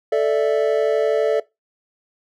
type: chord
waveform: triangle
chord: A suspended fourth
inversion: none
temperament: equal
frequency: 440 / 587.3 / 659.3 Hz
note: A4 / D5 / E5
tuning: 0 / 0 / 0 cents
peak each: -16 / -18 / -20 dBFS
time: 0.12-1.4 s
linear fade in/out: 5 ms
effects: noise-tail reverb RT60 0.2 s tail -21 dB re dry